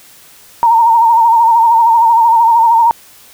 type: tone with vibrato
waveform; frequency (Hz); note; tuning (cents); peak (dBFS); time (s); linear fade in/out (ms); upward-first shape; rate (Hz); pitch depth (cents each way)
sine; 921; A#5; -21; -5; 0.63-2.91; 0; sine; 13; 55
effects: white hiss -41 dBFS RMS until 3.33 s